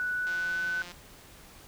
sine tone with pitch glide, 1480 to 1504.1 Hz, F#6 to F#6, 0 to +28 cents, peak -28 dBFS, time 0-0.82 s, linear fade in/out 0 ms, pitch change +28 cents, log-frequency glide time 0.15-0.67 s
click train, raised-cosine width 0.2 ms, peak -27 dBFS, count 115, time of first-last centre 0.27-0.918 s, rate 176 Hz
effects pink hiss -52 dBFS RMS until 1.67 s

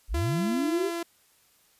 sine linear sweep, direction up, 34.65 to 411.2 Hz, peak -25 dBFS, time 0.08-0.91 s, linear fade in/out 50 ms
sawtooth tone, 339.3 Hz, F4, 50 cents flat, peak -26 dBFS, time 0.14-1.03 s, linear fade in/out 5 ms
effects white hiss -63 dBFS RMS until 1.79 s + resampled to 32000 Hz

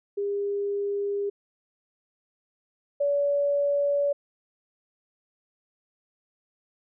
sine tone pair in turn, 403.7 / 570.9 Hz, G#4 / D5, -49 / -49 cents, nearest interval tritone, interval 600 cents, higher second, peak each -25 / -21 dBFS, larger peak second, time 0.17-1.3 / 3-4.13 s, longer neither, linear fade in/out 10 ms, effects none

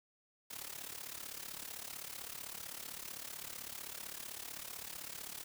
white noise with amplitude modulation, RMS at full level -43 dBFS, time 0.5-5.44 s, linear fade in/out 10 ms, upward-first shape sine, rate 35.7 Hz, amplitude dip 80%, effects none

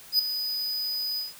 square tone with ADSR envelope, 4978 Hz, D#8, in tune, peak -17 dBFS, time 0.12-1.34 s, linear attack 70 ms, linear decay 6 ms, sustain -11 dB, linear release 160 ms, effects white hiss -48 dBFS RMS until 1.39 s

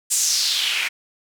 white noise with band-pass filter sweep, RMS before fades -21 dBFS, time 0.1-0.89 s, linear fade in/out 20 ms, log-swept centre 8000 to 2100 Hz, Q 3.1, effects none

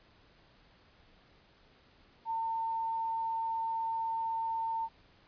sine tone, 904 Hz, A5, 47 cents sharp, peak -31 dBFS, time 2.25-4.89 s, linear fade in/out 50 ms, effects pink hiss -63 dBFS RMS until 5.27 s + resampled to 11025 Hz

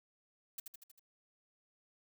blue noise with echo, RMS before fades -42 dBFS, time 0.58-0.6 s, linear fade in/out 5 ms, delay 79 ms, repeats 5, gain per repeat -4 dB, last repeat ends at 0.995 s, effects none

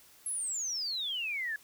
sine exponential sweep, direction down, 11175 to 1677 Hz, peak -32 dBFS, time 0.26-1.56 s, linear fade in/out 2 ms, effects white hiss -59 dBFS RMS until 1.63 s

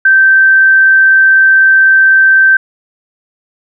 sine tone, 1556 Hz, G6, 13 cents flat, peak -3 dBFS, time 0.05-2.57 s, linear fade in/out 5 ms, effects none

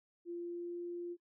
sine tone with pitch glide, 345.3 to 348.1 Hz, F4 to F4, -20 to -6 cents, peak -39 dBFS, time 0.25-1.17 s, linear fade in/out 50 ms, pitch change +14 cents, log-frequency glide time 0.36-0.81 s, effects noise-tail reverb RT60 0.1 s tail -23 dB re dry

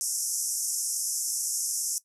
pink band-pass noise, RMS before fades -30 dBFS, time 0.01-1.98 s, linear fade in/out 0 ms, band 5400 to 12000 Hz, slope 96 dB/octave, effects noise-tail reverb RT60 0.1 s tail -17 dB re dry

